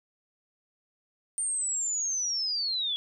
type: linear sweep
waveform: sine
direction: down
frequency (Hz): 8920 to 3322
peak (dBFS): -27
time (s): 1.38-2.96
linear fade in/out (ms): 0
effects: none